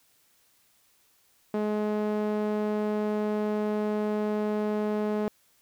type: tone with band-pass filter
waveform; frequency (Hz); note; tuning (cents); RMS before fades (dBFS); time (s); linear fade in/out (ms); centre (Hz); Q
sawtooth; 211.2; G#3; +29; -28; 1.54-5.28; 0; 430; 0.95
effects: white hiss -65 dBFS RMS until 5.61 s